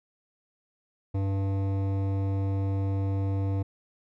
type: tone with hard clipping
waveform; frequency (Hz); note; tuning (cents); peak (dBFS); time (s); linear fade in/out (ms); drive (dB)
sine; 97.6; G2; -7; -27; 1.14-3.63; 10; 14
effects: none